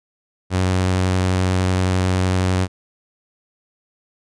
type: tone with vibrato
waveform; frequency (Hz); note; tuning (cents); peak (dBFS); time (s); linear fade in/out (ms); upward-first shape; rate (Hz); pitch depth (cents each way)
sawtooth; 92.5; F#2; 0; -12; 0.5-2.68; 50; triangle; 11; 14
effects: resampled to 22050 Hz